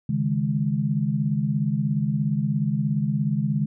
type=chord; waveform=sine; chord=C# suspended second; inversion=none; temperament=equal; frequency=138.59 / 155.56 / 207.7 Hz; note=C#3 / D#3 / G#3; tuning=0 / 0 / 0 cents; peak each=-25 dBFS; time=0.09-3.66 s; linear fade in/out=5 ms; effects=none